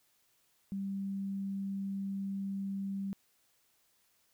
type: tone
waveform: sine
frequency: 196 Hz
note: G3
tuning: in tune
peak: -34 dBFS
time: 0.72-3.13 s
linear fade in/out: 0 ms
effects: white hiss -72 dBFS RMS until 4.33 s